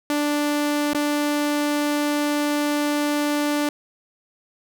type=tone with dropouts; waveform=sawtooth; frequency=293.7 Hz; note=D4; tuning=in tune; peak=-16 dBFS; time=0.1-3.69 s; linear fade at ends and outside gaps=1 ms; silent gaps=0.933-0.947 s; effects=none